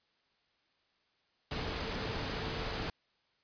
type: tone in noise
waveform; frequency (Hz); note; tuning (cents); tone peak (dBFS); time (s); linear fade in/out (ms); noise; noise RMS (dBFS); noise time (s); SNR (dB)
sine; 444.1; A4; +16; -47; 1.51-2.9; 2; pink; -37; 1.51-2.9; -13
effects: white hiss -74 dBFS RMS until 3.43 s + resampled to 11025 Hz